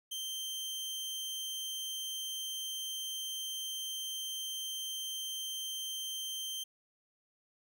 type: tone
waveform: sawtooth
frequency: 3136 Hz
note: G7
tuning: in tune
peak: -34 dBFS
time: 0.11-6.64 s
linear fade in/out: 10 ms
effects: none